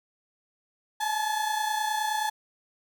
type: tone pair together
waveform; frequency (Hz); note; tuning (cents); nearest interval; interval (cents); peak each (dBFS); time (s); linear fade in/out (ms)
35% pulse; 850.5 / 880; G#5 / A5; +41 / 0; minor second; 59; -26 / -29; 1-2.3; 10
effects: none